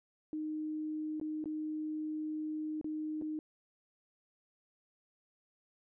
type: tone with dropouts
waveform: sine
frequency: 308.6 Hz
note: D#4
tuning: 14 cents flat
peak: -35 dBFS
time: 0.33-3.39 s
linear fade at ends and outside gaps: 1 ms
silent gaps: 1.199-1.213 / 1.441-1.457 / 2.813-2.844 / 3.214-3.221 s
effects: none